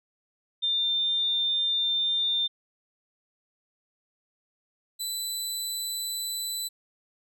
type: tone pair in turn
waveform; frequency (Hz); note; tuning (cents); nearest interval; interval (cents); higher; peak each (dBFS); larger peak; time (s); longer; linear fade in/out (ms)
sine / 20% pulse; 3601 / 3990; A7 / B7; +39 / +17; major second; 178; second; -23 / -24; first; 0.62-2.48 / 4.99-6.69; first; 20
effects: none